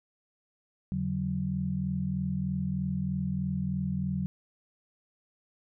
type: tone cluster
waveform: sine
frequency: 83.8 / 143.7 / 186.9 Hz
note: E2 / D3 / F#3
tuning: +29 / -37 / +18 cents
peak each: -37 / -33 / -30 dBFS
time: 0.92-4.26 s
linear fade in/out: 0 ms
effects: none